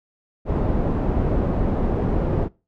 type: low-pass noise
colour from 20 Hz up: pink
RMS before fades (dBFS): -21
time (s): 0.45-2.49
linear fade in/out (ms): 50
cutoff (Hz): 570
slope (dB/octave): 12
effects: noise-tail reverb RT60 0.3 s tail -23 dB re dry